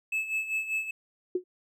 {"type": "tone with tremolo", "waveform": "triangle", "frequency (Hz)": 2606, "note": "E7", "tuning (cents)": -20, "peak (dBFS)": -24, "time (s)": [0.12, 0.91], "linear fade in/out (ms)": 5, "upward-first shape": "sine", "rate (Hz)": 5.1, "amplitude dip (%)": 70}
{"type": "tone with exponential decay", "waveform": "sine", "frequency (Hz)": 363.5, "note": "F#4", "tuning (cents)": -31, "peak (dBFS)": -21, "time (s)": [1.35, 1.44], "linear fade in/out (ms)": 5, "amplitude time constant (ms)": 19}
{"effects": []}